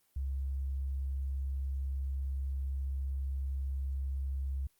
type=tone; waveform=sine; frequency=67.6 Hz; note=C#2; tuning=43 cents flat; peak=-32 dBFS; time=0.16-4.67 s; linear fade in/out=5 ms; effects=white hiss -72 dBFS RMS until 4.79 s + Opus 24 kbps